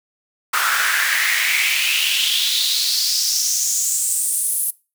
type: noise with high-pass filter sweep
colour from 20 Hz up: pink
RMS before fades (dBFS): -19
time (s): 0.53-4.71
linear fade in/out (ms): 10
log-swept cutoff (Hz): 1300 to 11000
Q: 4.6
effects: noise-tail reverb RT60 0.3 s tail -22 dB re dry